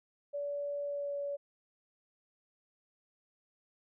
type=tone with pitch glide; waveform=sine; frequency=574 to 568.7 Hz; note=D5 to C#5; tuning=-40 to +44 cents; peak=-34 dBFS; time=0.33-1.37 s; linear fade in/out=20 ms; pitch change=-16 cents; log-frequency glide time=0.84-1.16 s; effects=none